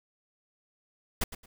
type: noise with echo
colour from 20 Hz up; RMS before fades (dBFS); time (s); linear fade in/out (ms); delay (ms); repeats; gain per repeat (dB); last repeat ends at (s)
pink; -28; 1.21-1.24; 5; 110; 2; -13; 1.46
effects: none